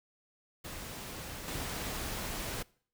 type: noise with level steps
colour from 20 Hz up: pink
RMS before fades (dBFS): -43 / -38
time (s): 0.64-2.63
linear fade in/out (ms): 10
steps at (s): 1.48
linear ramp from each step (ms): 2
effects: noise-tail reverb RT60 0.5 s tail -23 dB re dry